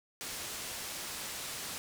white low-pass noise, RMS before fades -41 dBFS, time 0.21-1.78 s, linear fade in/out 0 ms, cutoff 9700 Hz, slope 12 dB/octave, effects none

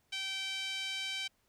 5% pulse tone with band-pass filter, 774 Hz, G5, 22 cents flat, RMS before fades -38 dBFS, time 0.12-1.28 s, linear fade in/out 10 ms, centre 2800 Hz, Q 2.3, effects pink hiss -74 dBFS RMS until 1.48 s

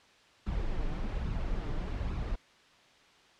brown noise with flanger, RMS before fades -33 dBFS, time 0.46-2.36 s, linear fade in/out 10 ms, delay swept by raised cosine 0.76 to 6.76 ms, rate 1.2 Hz, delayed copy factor +0.5, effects white hiss -60 dBFS RMS until 3.39 s + low-pass 4000 Hz 12 dB/octave

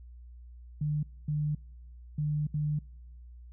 sine tone bursts at uneven times, 150 Hz, D3, 37 cents sharp, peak -27 dBFS, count 4, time 0.81-1.03 / 1.28-1.55 / 2.18-2.47 / 2.54-2.79 s, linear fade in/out 5 ms, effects noise-tail reverb RT60 1.0 s tail -26 dB re dry + added 60 Hz sine -46 dBFS peak until 3.52 s

